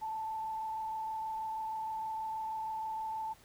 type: tone with frequency modulation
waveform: sine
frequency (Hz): 880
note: A5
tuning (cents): 0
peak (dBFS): -35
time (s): 0.01-3.34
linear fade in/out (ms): 20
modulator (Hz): 26.3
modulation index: 0.53
effects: pink hiss -61 dBFS RMS until 3.44 s